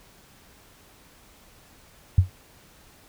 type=tone with exponential decay; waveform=sine; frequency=92 Hz; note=F#2; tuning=9 cents flat; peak=-9 dBFS; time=2.18-2.3 s; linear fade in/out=5 ms; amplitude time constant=25 ms; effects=pink hiss -54 dBFS RMS until 3.08 s